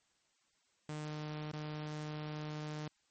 sawtooth tone with dropouts, 151.9 Hz, D#3, 41 cents flat, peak -36 dBFS, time 0.89-2.88 s, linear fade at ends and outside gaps 2 ms, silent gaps 1.518-1.533 s, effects white hiss -75 dBFS RMS until 3.1 s + MP3 32 kbps

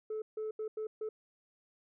sine tone bursts at uneven times, 433.5 Hz, A4, 26 cents flat, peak -33 dBFS, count 5, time 0.1-0.22 / 0.37-0.51 / 0.59-0.68 / 0.77-0.87 / 1.01-1.09 s, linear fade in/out 5 ms, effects tanh soft clip ceiling -33 dBFS

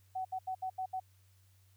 sine tone bursts at uneven times, 751 Hz, F#5, 26 cents sharp, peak -34 dBFS, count 6, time 0.15-0.25 / 0.32-0.39 / 0.47-0.55 / 0.62-0.7 / 0.78-0.86 / 0.93-1 s, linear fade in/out 10 ms, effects added 95 Hz sine -63 dBFS peak until 1.76 s + white hiss -72 dBFS RMS until 1.76 s

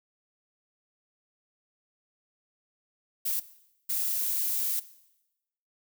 violet noise bursts at uneven times, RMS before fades -29 dBFS, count 2, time 3.25-3.4 / 3.89-4.8 s, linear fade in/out 10 ms, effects noise-tail reverb RT60 0.9 s tail -17 dB re dry

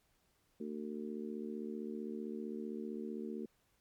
harmonic tone, 75.5 Hz, D2, 48 cents sharp, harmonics 3 / 4 / 5 / 6, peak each -42 / -47 / -45 / -49 dBFS, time 0.6-3.46 s, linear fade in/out 5 ms, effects pink hiss -75 dBFS RMS until 3.8 s + MP3 96 kbps

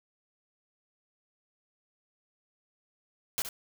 white noise with echo, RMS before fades -30 dBFS, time 3.38-3.42 s, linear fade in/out 0 ms, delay 69 ms, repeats 1, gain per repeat -10 dB, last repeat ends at 3.489 s, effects none

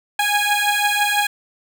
15% pulse beating tone pair, 822 / 828 Hz, G#5 / G#5, -18 / -5 cents, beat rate 6 Hz, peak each -13 dBFS, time 0.19-1.27 s, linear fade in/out 5 ms, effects none

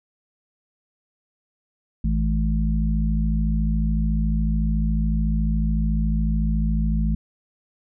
harmonic tone, 53.9 Hz, A1, 35 cents flat, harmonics 1 / 3 / 4, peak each -20 / -25 / -26 dBFS, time 2.04-7.15 s, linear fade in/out 5 ms, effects none

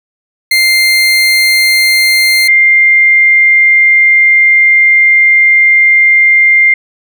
30% pulse / sine tone pair in turn, 2100 / 2100 Hz, C7 / C7, +6 / +6 cents, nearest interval unison, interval 0 cents, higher neither, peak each -3 dBFS, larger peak neither, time 0.51-2.48 / 2.48-6.74 s, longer second, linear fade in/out 5 ms, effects none

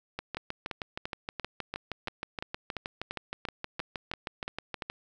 two click trains, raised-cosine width 0.3 ms, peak -18 / -18 dBFS, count 14 / 31, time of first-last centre 0.37-4.822 / 0.19-4.9 s, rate 2.92 / 6.37 Hz, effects none

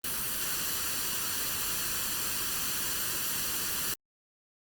white noise with comb filter, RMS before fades -32 dBFS, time 0.04-3.94 s, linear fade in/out 2 ms, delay 0.68 ms, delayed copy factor +0.55, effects Opus 32 kbps

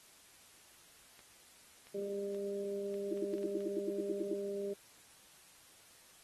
clicks, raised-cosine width 0.2 ms, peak -39 dBFS, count 9, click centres 1.192 / 1.87 / 2.347 / 2.942 / 3.174 / 3.338 / 3.382 / 3.431 / 3.606 s
harmonic tone, 200 Hz, G3, 35 cents sharp, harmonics 1 / 2 / 3, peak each -46 / -37 / -45 dBFS, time 1.94-4.74 s, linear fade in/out 10 ms
sine tone bursts, 335.9 Hz, E4, 33 cents sharp, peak -33 dBFS, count 12, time 3.11-4.338 s, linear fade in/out 5 ms, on 29 ms, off 80 ms
effects white hiss -61 dBFS RMS until 6.23 s + AAC 32 kbps

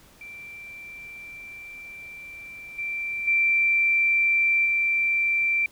sine tone with level steps, 2349 Hz, D7, in tune, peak -38 / -27 / -18 / -20 dBFS, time 0.21-5.66 s, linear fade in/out 2 ms, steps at 2.78 / 3.27 / 4.65 s, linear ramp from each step 10 ms, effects pink hiss -54 dBFS RMS until 5.71 s

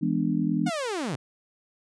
sine chord, E dominant seventh, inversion none, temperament just, 164.81 / 206 / 247.2 / 296.7 Hz, E3 / G#3 / B3 / D4, 0 / -14 / +2 / +18 cents, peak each -28 dBFS, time 0.01-0.7 s, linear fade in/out 20 ms
sawtooth linear sweep, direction down, 740 to 110 Hz, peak -24 dBFS, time 0.66-1.16 s, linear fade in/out 10 ms
effects resampled to 22050 Hz

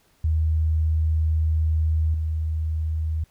sine tone with level steps, 79 Hz, D#2, 27 cents sharp, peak -18 / -22 dBFS, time 0.24-3.24 s, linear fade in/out 5 ms, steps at 2.14 s, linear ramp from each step 2 ms, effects pink hiss -62 dBFS RMS until 3.3 s

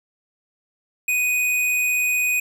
square tone, 2489 Hz, D#7, in tune, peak -19 dBFS, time 1.08-2.4 s, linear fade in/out 5 ms, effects none

